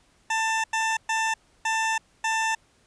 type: tone bursts at uneven times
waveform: 20% pulse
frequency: 890 Hz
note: A5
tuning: 20 cents sharp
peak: -18 dBFS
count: 5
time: 0.3-0.64 / 0.73-0.97 / 1.09-1.34 / 1.65-1.98 / 2.24-2.55 s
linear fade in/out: 5 ms
effects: pink hiss -62 dBFS RMS until 2.86 s + resampled to 22050 Hz